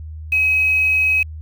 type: tone with quantisation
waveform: sine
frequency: 2544 Hz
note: D#7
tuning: 38 cents sharp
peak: -13 dBFS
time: 0.32-1.23 s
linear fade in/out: 5 ms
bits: 6
effects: added 78 Hz sine -29 dBFS peak until 1.41 s